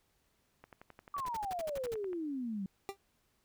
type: click train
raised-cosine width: 0.5 ms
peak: -36 dBFS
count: 18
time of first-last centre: 0.64-2.131 s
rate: 11.4 Hz
type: exponential sweep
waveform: sine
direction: down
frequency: 1174.7 to 186.4 Hz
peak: -35 dBFS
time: 1.14-2.66 s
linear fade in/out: 2 ms
type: noise bursts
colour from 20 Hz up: pink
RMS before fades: -46 dBFS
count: 10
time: 1.18-1.941 s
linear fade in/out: 0 ms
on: 23 ms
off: 59 ms
type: tone with exponential decay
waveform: 25% pulse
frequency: 395 Hz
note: G4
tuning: 13 cents sharp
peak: -30 dBFS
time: 2.89-2.97 s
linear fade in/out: 0 ms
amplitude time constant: 17 ms
effects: pink hiss -75 dBFS RMS until 3.44 s